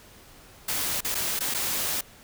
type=noise with dropouts; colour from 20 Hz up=white; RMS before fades=-28 dBFS; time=0.68-2.01 s; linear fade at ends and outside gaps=5 ms; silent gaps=1.007-1.046 / 1.146-1.151 / 1.392-1.405 / 1.541-1.545 s; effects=pink hiss -51 dBFS RMS until 2.23 s